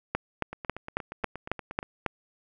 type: two click trains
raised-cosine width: 0.5 ms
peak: -22 / -11 dBFS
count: 12 / 8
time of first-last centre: 0.53-1.829 / 0.15-2.063 s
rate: 8.47 / 3.66 Hz
effects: none